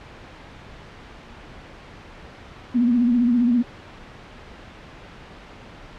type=tone with vibrato; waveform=sine; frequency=241 Hz; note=B3; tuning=42 cents flat; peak=-15 dBFS; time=2.74-3.63 s; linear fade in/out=20 ms; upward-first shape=sine; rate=15 Hz; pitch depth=67 cents each way; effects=pink hiss -42 dBFS RMS until 5.98 s + low-pass 3000 Hz 12 dB/octave